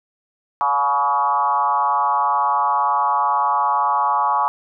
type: tone with frequency modulation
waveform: sine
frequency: 987.8 Hz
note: B5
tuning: in tune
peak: -15 dBFS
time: 0.61-4.48 s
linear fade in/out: 0 ms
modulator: 138 Hz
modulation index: 1.6
effects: none